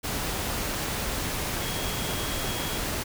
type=tone in noise; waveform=sine; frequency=3291 Hz; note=G#7; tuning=16 cents flat; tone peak=-39 dBFS; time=1.6-2.79 s; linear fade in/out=20 ms; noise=pink; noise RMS=-30 dBFS; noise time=0.03-3.04 s; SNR=-12 dB; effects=none